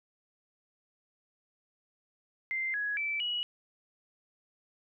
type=tone with pitch steps; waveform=sine; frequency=2086 / 1672 / 2322 / 2918 Hz; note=C7 / G#6 / D7 / F#7; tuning=-6 / +11 / -20 / -25 cents; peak=-30 dBFS; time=2.51-3.43 s; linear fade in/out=0 ms; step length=230 ms; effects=none